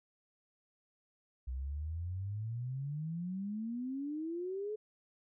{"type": "exponential sweep", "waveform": "sine", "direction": "up", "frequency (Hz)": [61.74, 434.8], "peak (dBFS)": -36, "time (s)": [1.47, 4.76], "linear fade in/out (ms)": 10, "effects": []}